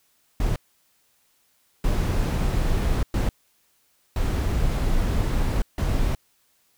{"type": "noise bursts at uneven times", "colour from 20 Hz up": "brown", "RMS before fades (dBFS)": -22, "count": 5, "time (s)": [[0.4, 0.56], [1.84, 3.03], [3.14, 3.29], [4.16, 5.62], [5.78, 6.15]], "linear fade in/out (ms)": 2, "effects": ["white hiss -65 dBFS RMS until 6.77 s"]}